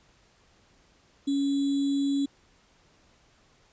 sine tone with sample-and-hold, 279.2 Hz, C#4, 13 cents sharp, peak -23 dBFS, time 1.27-2.26 s, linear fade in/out 10 ms, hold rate 3675 Hz, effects pink hiss -62 dBFS RMS until 3.72 s + resampled to 16000 Hz

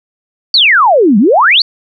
sine exponential two-way sweep, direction down then up, 4686 to 188.8 to 4686 Hz, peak -4 dBFS, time 0.54-1.62 s, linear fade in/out 2 ms, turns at 1.18 s, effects none

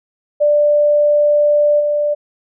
sine tone with level steps, 590 Hz, D5, 8 cents sharp, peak -9 / -13 dBFS, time 0.4-2.15 s, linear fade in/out 20 ms, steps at 1.79 s, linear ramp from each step 20 ms, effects none

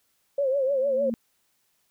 sine tone with vibrato, 542 Hz, C#5, 39 cents flat, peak -21 dBFS, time 0.38-1.1 s, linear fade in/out 5 ms, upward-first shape triangle, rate 6.6 Hz, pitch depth 110 cents each way
sine tone with exponential growth, 229.6 Hz, A#3, 26 cents flat, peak -25 dBFS, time 0.63-1.14 s, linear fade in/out 0 ms, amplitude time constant 110 ms
effects white hiss -70 dBFS RMS until 1.9 s

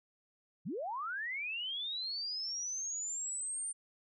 sine linear sweep, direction up, 121.8 to 9000 Hz, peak -36 dBFS, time 0.65-3.73 s, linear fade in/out 20 ms, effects none

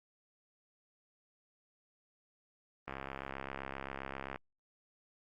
click train, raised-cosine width 0.5 ms, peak -25 dBFS, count 101, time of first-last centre 2.88-4.359 s, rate 67.6 Hz, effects Opus 24 kbps

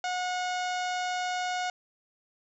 harmonic tone, 727 Hz, F#5, 31 cents flat, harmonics 1 / 2 / 3 / 4 / 5 / 6 / 7 / 8 / 9 / 10, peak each -30 / -36 / -40 / -42 / -44 / -46 / -47 / -48 / -49 / -50 dBFS, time 0.04-1.7 s, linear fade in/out 2 ms, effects none

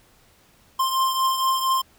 square beating tone pair, 1051 / 1055.3 Hz, C6 / C6, +7 / +14 cents, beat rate 4.3 Hz, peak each -21 / -28 dBFS, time 0.79-1.82 s, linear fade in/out 10 ms, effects pink hiss -57 dBFS RMS until 1.98 s

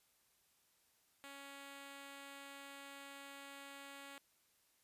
5% pulse tone, 278.4 Hz, C#4, 8 cents sharp, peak -40 dBFS, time 1.24-4.18 s, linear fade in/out 0 ms, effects white hiss -75 dBFS RMS until 4.83 s + resampled to 32000 Hz

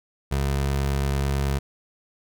25% pulse tone, 69.1 Hz, C#2, 5 cents flat, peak -18 dBFS, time 0.31-1.59 s, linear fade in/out 10 ms, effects none

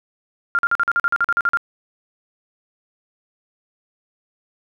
sine tone bursts, 1396.9 Hz, F6, in tune, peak -14 dBFS, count 13, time 0.55-1.572 s, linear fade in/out 0 ms, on 38 ms, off 44 ms, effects none

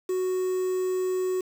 triangle tone with quantisation, 370 Hz, F#4, in tune, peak -22 dBFS, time 0.09-1.41 s, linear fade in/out 5 ms, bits 7, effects none

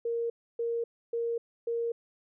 sine tone bursts, 466.2 Hz, A#4, in tune, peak -28 dBFS, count 4, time 0.05-1.92 s, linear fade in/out 5 ms, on 250 ms, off 290 ms, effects none

